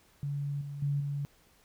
sine tone with level steps, 142.5 Hz, C#3, 48 cents sharp, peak -31 / -37 / -27 / -31 dBFS, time 0.23-1.25 s, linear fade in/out 0 ms, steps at 0.61 / 0.82 / 1 s, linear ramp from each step 5 ms, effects pink hiss -64 dBFS RMS until 1.64 s

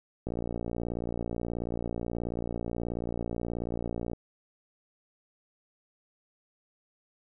click train, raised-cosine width 2 ms, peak -20 dBFS, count 227, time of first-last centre 0.27-4.133 s, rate 58.5 Hz, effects none

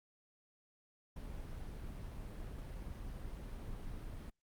brown noise, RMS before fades -45 dBFS, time 1.16-4.3 s, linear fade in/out 5 ms, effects Opus 32 kbps

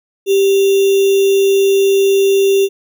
sine tone with sample-and-hold, 392 Hz, G4, in tune, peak -8 dBFS, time 0.26-2.69 s, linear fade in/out 50 ms, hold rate 3150 Hz, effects none

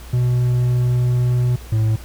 triangle tone pair in turn, 123.47 / 110 Hz, B2 / A2, 0 / 0 cents, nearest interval major second, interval 200 cents, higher first, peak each -12 dBFS, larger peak neither, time 0.13-1.56 / 1.72-1.96 s, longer first, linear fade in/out 5 ms, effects added 60 Hz sine -34 dBFS peak until 2.04 s + pink hiss -42 dBFS RMS until 2.04 s

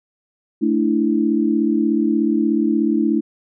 sine chord, A suspended fourth, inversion none, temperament just, 220 / 293.3 / 330 Hz, A3 / D4 / E4, 0 / -2 / +2 cents, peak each -19 dBFS, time 0.61-3.21 s, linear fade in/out 20 ms, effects none

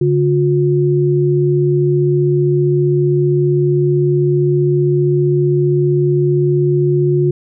sine tone pair together, 143.1 / 358.5 Hz, D3 / F4, -45 / +45 cents, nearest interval octave + major third, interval 1590 cents, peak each -13 dBFS, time 0.01-7.31 s, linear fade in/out 5 ms, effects none

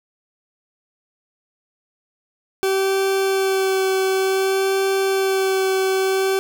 40% pulse tone with vibrato, 384.5 Hz, G4, 33 cents flat, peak -16 dBFS, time 2.63-6.39 s, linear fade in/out 0 ms, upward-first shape sine, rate 0.55 Hz, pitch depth 14 cents each way, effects none

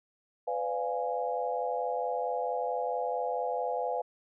sine chord, B diminished seventh, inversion none, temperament equal with one note detuned, 502.8 / 587.3 / 698.5 / 830.6 Hz, B4 / D5 / F5 / Ab5, +31 / 0 / 0 / 0 cents, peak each -33 / -38 / -34 / -35 dBFS, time 0.47-4.02 s, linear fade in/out 10 ms, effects none

